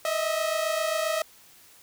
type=tone pair together; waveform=sawtooth; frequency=622.3 / 649.8 Hz; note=D#5 / E5; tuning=0 / -25 cents; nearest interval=minor second; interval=75 cents; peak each=-24 dBFS; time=0.05-1.22 s; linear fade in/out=2 ms; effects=white hiss -54 dBFS RMS until 1.82 s